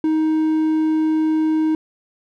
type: tone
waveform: triangle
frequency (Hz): 313.9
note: D#4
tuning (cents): +15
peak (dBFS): -13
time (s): 0.04-1.75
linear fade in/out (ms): 2
effects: none